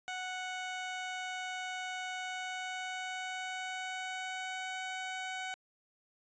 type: tone with pitch glide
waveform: 15% pulse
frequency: 740 to 749 Hz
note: F#5 to F#5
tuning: 0 to +21 cents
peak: -31 dBFS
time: 0.08-5.54 s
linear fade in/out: 0 ms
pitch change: +21 cents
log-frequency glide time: 2.14-4.77 s
effects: resampled to 16000 Hz